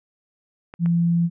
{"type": "clicks", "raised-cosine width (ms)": 0.5, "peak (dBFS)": -23, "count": 2, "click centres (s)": [0.739, 0.86]}
{"type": "tone", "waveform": "sine", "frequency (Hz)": 170.2, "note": "F3", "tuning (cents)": -44, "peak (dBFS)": -16, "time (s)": [0.79, 1.3], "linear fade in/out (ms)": 50}
{"effects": []}